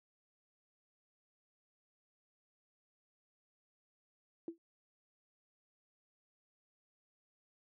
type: tone with exponential decay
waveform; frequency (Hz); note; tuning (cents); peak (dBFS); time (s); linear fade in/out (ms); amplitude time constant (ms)
sine; 333.4; E4; +20; -35; 4.48-4.58; 1; 20
effects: high-pass 150 Hz 12 dB/octave